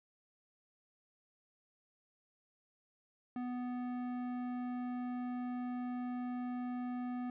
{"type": "tone with tanh clipping", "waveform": "sine", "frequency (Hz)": 247.5, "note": "B3", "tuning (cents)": 4, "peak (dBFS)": -39, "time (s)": [3.36, 7.3], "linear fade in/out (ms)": 2, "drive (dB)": 14, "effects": []}